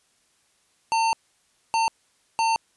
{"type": "tone bursts at uneven times", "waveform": "square", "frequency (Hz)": 900, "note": "A5", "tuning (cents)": 39, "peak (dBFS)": -20, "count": 3, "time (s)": [[0.92, 1.13], [1.74, 1.88], [2.39, 2.56]], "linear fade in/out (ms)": 0, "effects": ["white hiss -65 dBFS RMS until 2.76 s", "resampled to 24000 Hz"]}